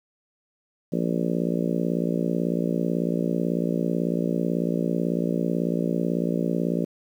harmonic tone, 58.1 Hz, A#1, 5 cents flat, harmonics 3 / 4 / 5 / 6 / 7 / 8 / 9 / 10, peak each -26 / -28 / -30 / -32 / -33 / -34 / -35 / -36 dBFS, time 0.92-6.85 s, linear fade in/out 10 ms, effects 9-bit

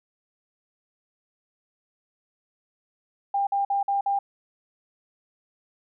sine tone bursts, 798 Hz, G5, 31 cents sharp, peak -21 dBFS, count 5, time 3.34-4.19 s, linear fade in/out 5 ms, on 130 ms, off 50 ms, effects none

